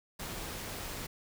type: noise with amplitude modulation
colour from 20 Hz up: pink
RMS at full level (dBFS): -39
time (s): 0.19-1.07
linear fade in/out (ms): 10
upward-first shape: sine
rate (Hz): 203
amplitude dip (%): 35
effects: none